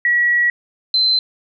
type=tone pair in turn; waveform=sine; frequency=1925 / 4079 Hz; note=B6 / C8; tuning=-45 / -45 cents; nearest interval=octave + minor second; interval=1300 cents; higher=second; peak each=-12 dBFS; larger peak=neither; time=0.05-0.5 / 0.94-1.19 s; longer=first; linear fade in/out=2 ms; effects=none